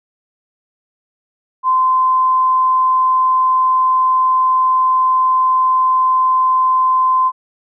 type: tone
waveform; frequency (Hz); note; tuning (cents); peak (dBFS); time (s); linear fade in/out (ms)
sine; 1033; C6; -22; -10; 1.63-7.32; 50
effects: none